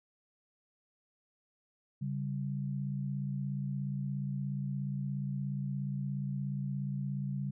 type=tone pair together; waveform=sine; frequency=139.03 / 196 Hz; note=C#3 / G3; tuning=+5 / 0 cents; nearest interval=tritone; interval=595 cents; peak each=-34 / -38 dBFS; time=2.01-7.51 s; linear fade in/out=10 ms; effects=none